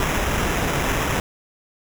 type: noise with sample-and-hold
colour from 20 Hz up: pink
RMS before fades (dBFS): -22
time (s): 0-1.2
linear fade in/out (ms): 2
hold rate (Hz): 4410
effects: none